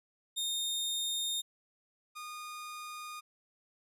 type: tone pair in turn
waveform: sawtooth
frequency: 3670 / 1224.7 Hz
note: A#7 / D#6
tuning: -28 / -28 cents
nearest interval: octave + perfect fifth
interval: 1900 cents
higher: first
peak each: -29 / -38 dBFS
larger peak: first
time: 0.36-1.42 / 2.15-3.21 s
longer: neither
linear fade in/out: 20 ms
effects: resampled to 32000 Hz